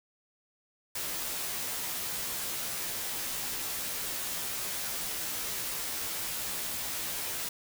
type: noise with comb filter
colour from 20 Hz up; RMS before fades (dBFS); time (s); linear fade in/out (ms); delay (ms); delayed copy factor
white; -35; 0.95-7.49; 5; 14; -0.85
effects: none